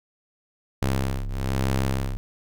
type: ring-modulated tone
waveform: sawtooth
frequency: 66.5 Hz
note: C2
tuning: 29 cents sharp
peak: -16 dBFS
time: 0.82-2.17 s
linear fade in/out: 0 ms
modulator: 33.8 Hz
effects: none